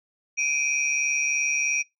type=tone cluster; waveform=sine; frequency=2354 / 2497 / 5730 Hz; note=D7 / D#7 / F8; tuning=+3 / +6 / +44 cents; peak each=-26 dBFS; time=0.37-1.83 s; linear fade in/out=20 ms; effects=noise-tail reverb RT60 0.2 s tail -25 dB re dry + tanh soft clip ceiling -12 dBFS